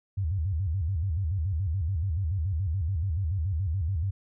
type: tone with vibrato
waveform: sine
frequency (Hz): 87.31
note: F2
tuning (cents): 0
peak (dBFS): -25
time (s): 0.17-4.11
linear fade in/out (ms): 10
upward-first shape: square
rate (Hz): 7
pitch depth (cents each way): 200
effects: none